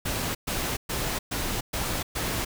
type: noise bursts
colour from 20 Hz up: pink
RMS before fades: -29 dBFS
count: 6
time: 0.05-2.45 s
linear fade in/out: 10 ms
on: 300 ms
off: 120 ms
effects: none

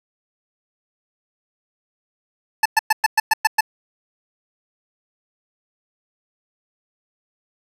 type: tone bursts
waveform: 25% pulse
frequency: 874 Hz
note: A5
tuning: 12 cents flat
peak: -8 dBFS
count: 8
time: 2.63-3.608 s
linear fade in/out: 5 ms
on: 26 ms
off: 110 ms
effects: resampled to 32000 Hz + 7-bit

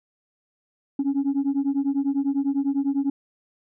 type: beating tone pair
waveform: sine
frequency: 272.7 / 282.7 Hz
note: C#4 / C#4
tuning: -28 / +34 cents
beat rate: 10 Hz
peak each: -22 dBFS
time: 0.99-3.1 s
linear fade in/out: 5 ms
effects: tanh soft clip ceiling -17 dBFS

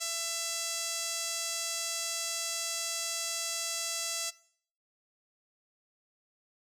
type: tone with band-pass filter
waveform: sawtooth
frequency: 668 Hz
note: E5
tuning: 23 cents sharp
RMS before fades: -35 dBFS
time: 0-4.31 s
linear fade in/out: 20 ms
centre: 6800 Hz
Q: 1.7
effects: noise-tail reverb RT60 0.6 s tail -21 dB re dry

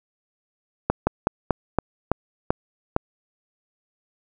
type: slowing click train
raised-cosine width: 1 ms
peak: -4 dBFS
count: 8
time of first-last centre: 0.9-2.964 s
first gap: 170 ms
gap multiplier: 1.18
effects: none

